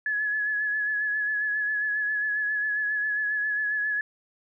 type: tone with vibrato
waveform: sine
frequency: 1700 Hz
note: G#6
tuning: 40 cents sharp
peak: -24 dBFS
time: 0.06-4.01 s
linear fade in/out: 2 ms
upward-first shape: sine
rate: 7.4 Hz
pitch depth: 31 cents each way
effects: none